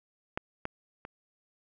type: clicks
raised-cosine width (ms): 0.5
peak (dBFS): -16 / -18 / -26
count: 3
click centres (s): 0.375 / 0.654 / 1.051
effects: none